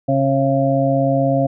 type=harmonic tone; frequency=136.2 Hz; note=C#3; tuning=30 cents flat; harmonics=1 / 2 / 4 / 5; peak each=-19 / -19 / -19 / -19 dBFS; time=0.08-1.47 s; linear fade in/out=10 ms; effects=none